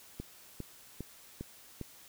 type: click train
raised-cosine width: 3 ms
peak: -26 dBFS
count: 5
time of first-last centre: 0.2-1.813 s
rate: 2.48 Hz
effects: white hiss -56 dBFS RMS until 2.08 s